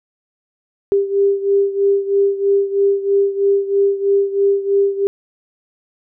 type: beating tone pair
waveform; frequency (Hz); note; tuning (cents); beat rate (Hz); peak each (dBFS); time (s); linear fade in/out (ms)
sine; 396.8 / 399.9; G4 / G4; +21 / +35; 3.1; -14 / -18; 0.92-5.07; 0
effects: none